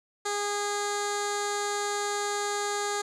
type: tone with low-pass filter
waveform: 15% pulse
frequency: 410 Hz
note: G#4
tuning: 22 cents flat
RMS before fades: -30 dBFS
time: 0.25-3.02 s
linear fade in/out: 10 ms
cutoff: 7800 Hz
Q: 2.8
effects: none